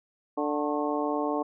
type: harmonic tone with a mistuned harmonic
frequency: 147.6 Hz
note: D3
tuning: 9 cents sharp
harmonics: 2 / 3 / 4 / 5 / 6 / 7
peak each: -30 / -32 / -33 / -34 / -35 / -35 dBFS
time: 0.37-1.43 s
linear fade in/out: 10 ms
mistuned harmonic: 7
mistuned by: +80 cents
effects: none